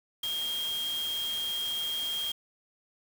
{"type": "tone in noise", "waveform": "sine", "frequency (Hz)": 3229, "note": "G#7", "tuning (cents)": -49, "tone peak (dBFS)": -30, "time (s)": [0.23, 2.32], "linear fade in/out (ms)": 5, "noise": "white", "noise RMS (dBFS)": -41, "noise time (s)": [0.23, 2.32], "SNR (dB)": 8, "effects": []}